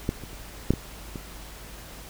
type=clicks; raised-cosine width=3 ms; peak=-11 / -25 / -29 / -6 / -15 / -21 dBFS; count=6; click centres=0.091 / 0.237 / 0.331 / 0.706 / 0.737 / 1.158 s; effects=added 50 Hz sine -44 dBFS peak until 2.09 s + pink hiss -44 dBFS RMS until 2.09 s